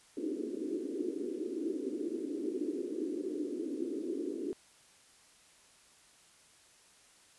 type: band-pass noise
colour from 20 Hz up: pink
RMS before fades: -37 dBFS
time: 0.17-4.53 s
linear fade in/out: 0 ms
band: 280 to 400 Hz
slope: 48 dB/octave
effects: white hiss -62 dBFS RMS until 7.38 s + resampled to 24000 Hz